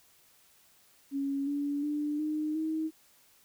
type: tone with pitch steps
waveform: sine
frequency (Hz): 277.2 / 286.5 / 296.1 / 306 / 316.2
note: C#4 / D4 / D4 / D#4 / D#4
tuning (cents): 0 / -43 / +14 / -29 / +28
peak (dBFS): -29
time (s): 1.11-2.91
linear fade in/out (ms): 50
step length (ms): 360
effects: white hiss -63 dBFS RMS until 3.44 s